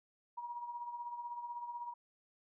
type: tone with tremolo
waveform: sine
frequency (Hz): 956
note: A#5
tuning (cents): +43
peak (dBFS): -38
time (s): 0.37-1.94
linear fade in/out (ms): 10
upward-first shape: triangle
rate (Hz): 16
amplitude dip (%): 65
effects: none